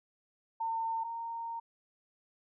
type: tone pair in turn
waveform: sine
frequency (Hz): 906 / 922.4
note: A#5 / A#5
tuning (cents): -50 / -19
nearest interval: unison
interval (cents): 31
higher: second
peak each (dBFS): -31 / -36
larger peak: first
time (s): 0.6-1.04 / 1.04-1.6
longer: second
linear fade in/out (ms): 10
effects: none